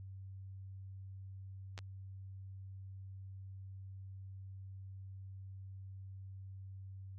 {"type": "clicks", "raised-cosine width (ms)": 0.2, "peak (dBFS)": [-28, -30], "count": 2, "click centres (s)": [1.778, 1.789], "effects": ["added 96 Hz sine -46 dBFS peak until 7.18 s", "MP3 64 kbps"]}